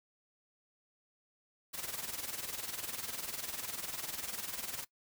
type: noise with tremolo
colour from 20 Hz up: white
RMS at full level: -38 dBFS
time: 1.73-4.85 s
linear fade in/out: 20 ms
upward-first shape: sine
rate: 20 Hz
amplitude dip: 70%
effects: noise-tail reverb RT60 0.1 s tail -21 dB re dry